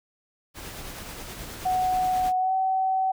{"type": "noise with tremolo", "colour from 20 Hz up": "pink", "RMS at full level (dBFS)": -37, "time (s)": [0.54, 2.33], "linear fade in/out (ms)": 50, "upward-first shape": "sine", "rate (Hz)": 9.4, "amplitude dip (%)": 30}
{"type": "tone with pitch glide", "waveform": "sine", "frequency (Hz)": [740, 759.9], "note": ["F#5", "F#5"], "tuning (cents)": [0, 46], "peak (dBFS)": -21, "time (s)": [1.65, 3.12], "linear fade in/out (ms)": 10, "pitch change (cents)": 46, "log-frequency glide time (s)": [2.37, 2.53]}
{"effects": []}